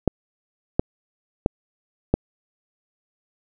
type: clicks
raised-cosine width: 2 ms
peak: -3 dBFS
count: 4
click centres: 0.077 / 0.795 / 1.461 / 2.14 s
effects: none